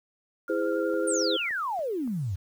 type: tone with vibrato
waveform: sine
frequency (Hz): 1396.9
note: F6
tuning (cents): 0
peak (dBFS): -36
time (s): 0.48-1.49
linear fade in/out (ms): 2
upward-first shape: sine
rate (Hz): 11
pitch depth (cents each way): 24
type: chord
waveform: sine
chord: E augmented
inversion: none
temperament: just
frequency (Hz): 329.6 / 412 / 515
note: E4 / G#4 / B#4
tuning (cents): 0 / -14 / -28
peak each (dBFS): -29 / -30 / -28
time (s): 0.49-1.37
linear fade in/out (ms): 10
type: click train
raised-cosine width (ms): 1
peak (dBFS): -36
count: 5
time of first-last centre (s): 0.94-2.076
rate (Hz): 3.52
type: exponential sweep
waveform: sine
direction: down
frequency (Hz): 9300 to 84.7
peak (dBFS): -27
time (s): 1.07-2.36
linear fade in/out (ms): 10
effects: 9-bit